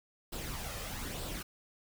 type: noise with flanger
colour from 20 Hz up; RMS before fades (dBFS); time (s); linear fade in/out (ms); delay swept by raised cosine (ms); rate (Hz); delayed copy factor
pink; -40; 0.32-1.43; 10; 0.23 to 1.63; 1.1; +0.5
effects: none